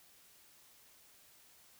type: silence
effects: white hiss -63 dBFS RMS until 1.79 s